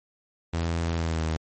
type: tone with pitch glide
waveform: sawtooth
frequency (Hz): 83.6 to 79.78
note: E2 to D#2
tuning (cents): +25 to +44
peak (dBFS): -21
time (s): 0.53-1.37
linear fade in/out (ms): 10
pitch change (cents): -81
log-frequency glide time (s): 0.95-1.24
effects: MP3 32 kbps